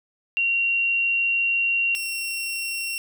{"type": "tone pair in turn", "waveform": ["sine", "sawtooth"], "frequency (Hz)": [2753, 2732], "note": ["F7", "F7"], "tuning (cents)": [-25, -39], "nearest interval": "unison", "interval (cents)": 14, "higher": "first", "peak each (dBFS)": [-19, -23], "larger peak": "first", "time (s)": [[0.37, 1.95], [1.95, 2.98]], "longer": "first", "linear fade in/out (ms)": 0, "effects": []}